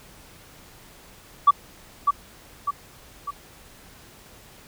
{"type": "tone with echo", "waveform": "sine", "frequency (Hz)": 1149, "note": "D6", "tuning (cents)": -38, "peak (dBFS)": -8, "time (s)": [1.47, 1.51], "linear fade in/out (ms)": 10, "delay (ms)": 600, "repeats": 3, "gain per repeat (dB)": -6, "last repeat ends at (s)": 3.31, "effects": ["tanh soft clip ceiling -6 dBFS", "pink hiss -49 dBFS RMS until 4.67 s"]}